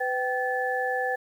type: tone cluster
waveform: sine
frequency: 503 / 773 / 1735 Hz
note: B4 / G5 / A6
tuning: +32 / -24 / -25 cents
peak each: -29 dBFS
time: 0-1.16 s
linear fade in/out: 10 ms
effects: 9-bit